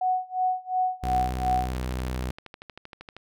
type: tone with tremolo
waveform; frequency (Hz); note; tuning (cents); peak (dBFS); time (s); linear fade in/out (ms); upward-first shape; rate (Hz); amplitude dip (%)
sine; 740; F#5; 0; -20; 0.01-1.73; 5; sine; 2.8; 95
type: tone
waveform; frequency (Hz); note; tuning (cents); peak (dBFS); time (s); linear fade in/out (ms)
sawtooth; 63.2; B1; +41; -24; 1.03-2.31; 5
type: click train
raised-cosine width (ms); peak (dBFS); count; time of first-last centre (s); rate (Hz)
0.3; -25; 19; 1.76-3.166; 12.8
effects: none